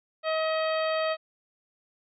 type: harmonic tone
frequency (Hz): 635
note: D#5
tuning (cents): +35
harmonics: 1 / 2 / 3 / 4 / 5 / 6 / 7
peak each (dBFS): -26 / -32 / -36 / -38 / -40 / -42 / -43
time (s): 0.23-1.17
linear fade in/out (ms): 50
effects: none